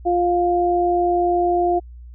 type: tone pair together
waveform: sine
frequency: 350.9 / 702.6 Hz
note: F4 / F5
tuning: +8 / +10 cents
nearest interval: octave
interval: 1202 cents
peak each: -18 dBFS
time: 0.05-1.8 s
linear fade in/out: 20 ms
effects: added 60 Hz sine -36 dBFS peak until 2.14 s